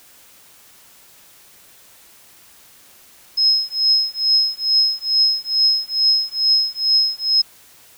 sine tone with tremolo, 5140 Hz, E8, 45 cents flat, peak -10 dBFS, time 3.37-7.42 s, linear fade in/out 10 ms, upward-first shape triangle, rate 2.3 Hz, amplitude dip 100%, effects white hiss -48 dBFS RMS until 7.97 s

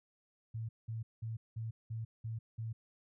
sine tone bursts, 112.7 Hz, A2, 42 cents sharp, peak -37 dBFS, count 7, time 0.54-2.73 s, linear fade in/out 10 ms, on 150 ms, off 190 ms, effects none

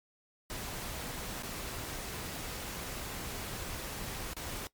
pink noise with dropouts, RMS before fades -40 dBFS, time 0.5-4.67 s, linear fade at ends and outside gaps 0 ms, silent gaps 1.423-1.433 / 4.334-4.366 s, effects noise-tail reverb RT60 0.1 s tail -19 dB re dry + MP3 96 kbps

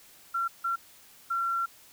sine tone bursts at uneven times, 1364 Hz, F6, 41 cents flat, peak -26 dBFS, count 3, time 0.34-0.48 / 0.64-0.76 / 1.3-1.66 s, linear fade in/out 10 ms, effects white hiss -55 dBFS RMS until 1.92 s

